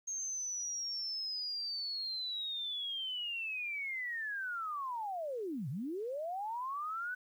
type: linear two-way sweep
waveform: sine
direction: down then up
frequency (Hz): 6460 to 116.54 to 1514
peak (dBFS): -36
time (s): 0.07-7.15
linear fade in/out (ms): 10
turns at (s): 5.69
effects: 11-bit